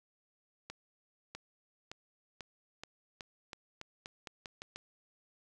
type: accelerating click train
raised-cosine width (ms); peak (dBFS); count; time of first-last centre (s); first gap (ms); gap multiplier
0.2; -26; 13; 0.7-4.76; 650; 0.87
effects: none